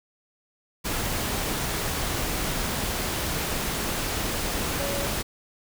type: tone in noise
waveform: sine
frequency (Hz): 562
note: C#5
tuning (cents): +24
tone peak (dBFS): -31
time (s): 4.78-5.07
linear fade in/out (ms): 20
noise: pink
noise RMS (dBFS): -28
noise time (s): 0.84-5.23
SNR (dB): -6
effects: none